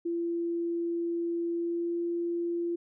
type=tone with pitch glide; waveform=sine; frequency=339.9 to 342.7 Hz; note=F4 to F4; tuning=-47 to -33 cents; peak=-28 dBFS; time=0.05-2.76 s; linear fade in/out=10 ms; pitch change=+14 cents; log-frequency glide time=1.52-2.01 s; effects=none